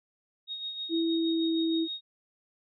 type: tone with tremolo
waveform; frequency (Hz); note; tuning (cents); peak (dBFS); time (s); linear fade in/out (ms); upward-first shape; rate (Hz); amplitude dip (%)
sine; 3740; A#7; +5; -32; 0.47-2.01; 50; sine; 6.4; 50
type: tone with pitch glide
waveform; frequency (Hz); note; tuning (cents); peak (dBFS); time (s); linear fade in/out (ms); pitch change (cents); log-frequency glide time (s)
sine; 329.6 to 326.2; E4 to E4; 0 to -18; -25; 0.89-1.88; 50; -18; 1.03-1.53
effects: none